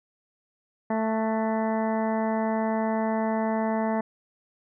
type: harmonic tone with a mistuned harmonic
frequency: 221 Hz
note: A3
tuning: 8 cents sharp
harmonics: 1 / 2 / 3 / 4 / 5 / 6 / 7 / 8 / 9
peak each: -26 / -33 / -29 / -31 / -39 / -47 / -46 / -41 / -44 dBFS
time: 0.9-4.01 s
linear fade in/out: 5 ms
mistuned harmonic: 7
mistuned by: -53 cents
effects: none